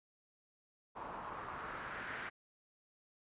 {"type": "noise with low-pass filter sweep", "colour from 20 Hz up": "white", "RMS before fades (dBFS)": -45, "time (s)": [0.95, 2.3], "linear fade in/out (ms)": 20, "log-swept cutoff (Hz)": [940, 1800], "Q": 2.7, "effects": ["resampled to 8000 Hz"]}